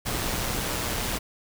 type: noise with amplitude modulation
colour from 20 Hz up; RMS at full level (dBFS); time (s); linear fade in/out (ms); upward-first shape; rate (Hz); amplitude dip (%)
pink; -27; 0.05-1.19; 20; sine; 125; 35
effects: none